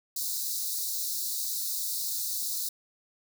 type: high-pass noise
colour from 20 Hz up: white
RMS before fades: -32 dBFS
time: 0.16-2.69 s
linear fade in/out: 5 ms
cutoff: 3800 Hz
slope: 96 dB/octave
effects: none